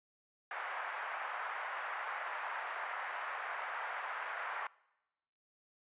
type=band-pass noise; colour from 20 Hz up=white; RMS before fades=-41 dBFS; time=0.51-4.67 s; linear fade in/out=2 ms; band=700 to 1800 Hz; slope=24 dB/octave; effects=noise-tail reverb RT60 1.0 s tail -24 dB re dry + resampled to 8000 Hz